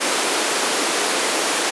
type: high-pass noise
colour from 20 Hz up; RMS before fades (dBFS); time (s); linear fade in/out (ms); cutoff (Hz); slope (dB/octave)
pink; -20; 0-1.71; 20; 310; 24
effects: resampled to 24000 Hz